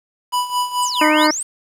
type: tone with tremolo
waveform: square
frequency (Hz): 987.8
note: B5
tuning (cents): 0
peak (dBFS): -16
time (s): 0.32-1.28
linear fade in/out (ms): 20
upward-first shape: sine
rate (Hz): 4.6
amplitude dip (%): 75
type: exponential two-way sweep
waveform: sine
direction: down then up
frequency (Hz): 8870 to 1900 to 8870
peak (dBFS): -21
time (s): 0.82-1.43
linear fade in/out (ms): 5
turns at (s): 1.06
type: harmonic tone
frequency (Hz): 305.9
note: D#4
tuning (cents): -29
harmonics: 1 / 2 / 3 / 4 / 5 / 6 / 7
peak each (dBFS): -16 / -19 / -21 / -22 / -23 / -24 / -24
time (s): 1.01-1.31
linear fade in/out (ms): 5
effects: resampled to 32000 Hz + 7-bit